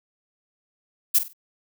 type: noise with echo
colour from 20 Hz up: violet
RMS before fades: -17 dBFS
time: 1.14-1.19 s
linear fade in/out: 10 ms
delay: 48 ms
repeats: 3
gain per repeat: -11 dB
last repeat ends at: 1.334 s
effects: none